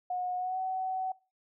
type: tone with pitch glide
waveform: sine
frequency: 726 to 752.5 Hz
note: F#5 to F#5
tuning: -33 to +29 cents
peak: -30 dBFS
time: 0.1-1.12 s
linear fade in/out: 5 ms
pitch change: +62 cents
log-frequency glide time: 0.37-0.59 s
effects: noise-tail reverb RT60 0.3 s tail -22 dB re dry